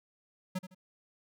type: tone with echo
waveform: square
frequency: 185 Hz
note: F#3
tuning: in tune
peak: -32 dBFS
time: 0.55-0.59 s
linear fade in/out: 10 ms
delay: 79 ms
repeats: 2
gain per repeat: -11 dB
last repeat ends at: 0.748 s
effects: none